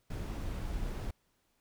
brown noise, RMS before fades -37 dBFS, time 0.1-1.11 s, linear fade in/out 5 ms, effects pink hiss -75 dBFS RMS until 1.6 s

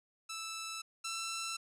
10% pulse tone pair in turn, 1318.5 / 1337.7 Hz, E6 / E6, 0 / +25 cents, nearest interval unison, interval 25 cents, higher second, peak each -32 / -29 dBFS, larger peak second, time 0.29-0.82 / 1.04-1.57 s, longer neither, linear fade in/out 10 ms, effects resampled to 32000 Hz

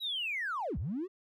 triangle linear two-way sweep, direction down then up, 3951 to 53.9 to 398.8 Hz, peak -29 dBFS, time 0-1.08 s, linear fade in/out 50 ms, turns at 0.78 s, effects tanh soft clip ceiling -30 dBFS

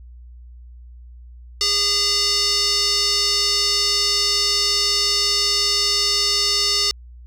square tone with band-pass filter, 407.3 Hz, G#4, 34 cents flat, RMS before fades -19 dBFS, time 1.61-6.91 s, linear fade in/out 0 ms, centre 5000 Hz, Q 5, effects added 60 Hz sine -38 dBFS peak until 7.26 s

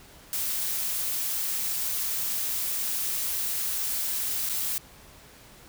blue noise with dropouts, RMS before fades -29 dBFS, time 0.33-4.78 s, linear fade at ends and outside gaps 0 ms, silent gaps 4.49-4.496 s, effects pink hiss -51 dBFS RMS until 5.68 s

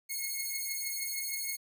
5% pulse beating tone pair, 2169 / 2175.4 Hz, C#7 / C#7, -38 / -33 cents, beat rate 6.4 Hz, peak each -27 / -26 dBFS, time 0.09-1.57 s, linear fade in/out 20 ms, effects none

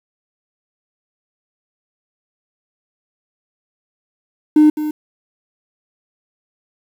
triangle tone with echo, 304 Hz, D#4, 40 cents flat, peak -3 dBFS, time 4.56-4.7 s, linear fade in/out 5 ms, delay 210 ms, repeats 1, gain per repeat -13 dB, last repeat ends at 4.91 s, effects tanh soft clip ceiling -2 dBFS + 7-bit

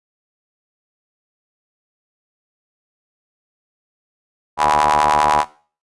sawtooth ring-modulated tone, 75 Hz, D2, 37 cents sharp, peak -6 dBFS, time 4.57-5.45 s, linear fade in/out 50 ms, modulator 905 Hz, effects noise-tail reverb RT60 0.4 s tail -19 dB re dry + resampled to 24000 Hz

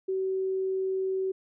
sine tone, 380 Hz, F#4, 46 cents sharp, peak -26 dBFS, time 0.08-1.32 s, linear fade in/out 10 ms, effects none

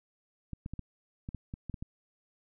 clicks, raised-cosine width 5 ms, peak -26 dBFS, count 10, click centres 0.533 / 0.661 / 0.736 / 0.793 / 1.289 / 1.347 / 1.539 / 1.697 / 1.742 / 1.825 s, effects none

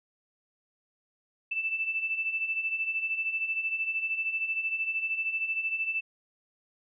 sine beating tone pair, 2637 / 2650 Hz, E7 / E7, 0 / +9 cents, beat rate 13 Hz, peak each -35 / -29 dBFS, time 1.51-6.01 s, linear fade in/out 10 ms, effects none

